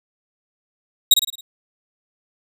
sawtooth tone with echo, 3800 Hz, A#7, 33 cents sharp, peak -4 dBFS, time 1.11-1.14 s, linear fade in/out 5 ms, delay 54 ms, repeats 5, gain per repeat -6 dB, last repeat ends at 1.41 s, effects none

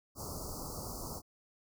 pink band-stop noise, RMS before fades -42 dBFS, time 0.15-1.22 s, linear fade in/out 50 ms, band 1300 to 4500 Hz, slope 96 dB/octave, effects none

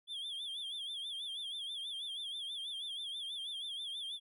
triangle tone with vibrato, 3366 Hz, G#7, 23 cents sharp, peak -38 dBFS, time 0.07-4.2 s, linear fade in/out 50 ms, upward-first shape sine, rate 6.2 Hz, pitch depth 110 cents each way, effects none

